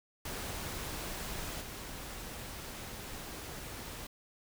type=noise with level steps; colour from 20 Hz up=pink; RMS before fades=-40 / -44 dBFS; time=0.25-4.07 s; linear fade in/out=5 ms; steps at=1.6 s; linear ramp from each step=20 ms; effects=none